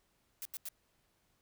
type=noise bursts; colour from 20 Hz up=blue; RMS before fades=-42 dBFS; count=3; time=0.42-0.687 s; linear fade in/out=0 ms; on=33 ms; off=84 ms; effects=pink hiss -75 dBFS RMS until 1.41 s